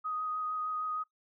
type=tone with vibrato; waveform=sine; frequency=1250 Hz; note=D#6; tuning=8 cents sharp; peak=-32 dBFS; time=0.04-1.04 s; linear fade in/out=20 ms; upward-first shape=sine; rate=6.5 Hz; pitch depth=12 cents each way; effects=noise-tail reverb RT60 0.1 s tail -18 dB re dry